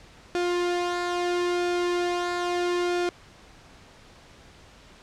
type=tone with flanger; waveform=sawtooth; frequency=352.6 Hz; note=F4; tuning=17 cents sharp; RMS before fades=-26 dBFS; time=0.35-3.09 s; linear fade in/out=0 ms; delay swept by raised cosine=1 to 2.5 ms; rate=0.76 Hz; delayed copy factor=-0.5; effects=pink hiss -51 dBFS RMS until 5.02 s + low-pass 6000 Hz 12 dB/octave